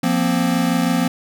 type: chord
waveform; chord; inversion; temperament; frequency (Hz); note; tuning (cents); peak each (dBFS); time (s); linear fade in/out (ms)
square; F suspended fourth; none; equal with one note detuned; 174.61 / 235.5 / 261.6; F3 / Bb3 / C4; 0 / +18 / 0; -21; 0.03-1.08; 5
effects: none